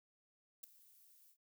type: noise with ADSR envelope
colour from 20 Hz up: violet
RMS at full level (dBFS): -45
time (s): 0.63-1.37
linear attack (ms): 10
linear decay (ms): 4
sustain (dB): -21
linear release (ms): 77
effects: none